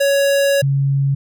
square / sine tone pair in turn, 558 / 138.3 Hz, C#5 / C#3, +11 / -4 cents, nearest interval 2 octaves, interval 2415 cents, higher first, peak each -13 dBFS, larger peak neither, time 0-0.62 / 0.62-1.15 s, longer first, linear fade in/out 10 ms, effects none

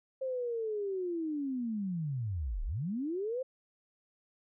sine linear two-way sweep, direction down then up, 533 to 30.71 to 533 Hz, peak -32 dBFS, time 0.21-3.43 s, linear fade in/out 10 ms, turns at 2.64 s, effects none

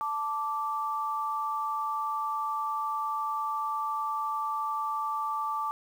sine tone pair together, 880 / 1168.6 Hz, A5 / D6, 0 / -9 cents, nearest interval perfect fourth, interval 491 cents, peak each -33 / -30 dBFS, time 0.01-5.71 s, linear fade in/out 0 ms, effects 9-bit

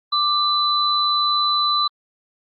sine tone pair together, 1182 / 3999 Hz, D6 / B7, +11 / +21 cents, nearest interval octave + major sixth, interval 2110 cents, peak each -19 dBFS, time 0.12-1.88 s, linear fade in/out 10 ms, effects Opus 48 kbps

